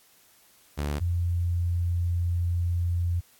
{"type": "tone pair in turn", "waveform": ["sawtooth", "sine"], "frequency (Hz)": [73, 86.81], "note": ["D2", "F2"], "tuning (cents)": [-10, -10], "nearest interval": "minor third", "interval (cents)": 300, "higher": "second", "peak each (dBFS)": [-23, -23], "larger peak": "neither", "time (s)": [[0.77, 1], [1, 3.21]], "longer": "second", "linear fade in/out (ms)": 20, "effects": ["white hiss -59 dBFS RMS until 3.39 s", "AAC 64 kbps"]}